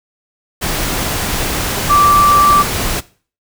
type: tone in noise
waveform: sine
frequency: 1168 Hz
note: D6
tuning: 10 cents flat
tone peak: -7 dBFS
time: 1.89-2.63 s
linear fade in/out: 20 ms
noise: pink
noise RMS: -18 dBFS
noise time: 0.61-3.01 s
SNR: +8 dB
effects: noise-tail reverb RT60 0.4 s tail -19 dB re dry